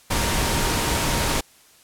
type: tone in noise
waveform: sine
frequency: 932.3 Hz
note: A#5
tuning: in tune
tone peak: -32 dBFS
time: 0.1-1.41 s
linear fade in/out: 10 ms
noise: pink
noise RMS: -22 dBFS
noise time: 0.1-1.41 s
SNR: -13 dB
effects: white hiss -53 dBFS RMS until 1.83 s + low-pass 12000 Hz 12 dB/octave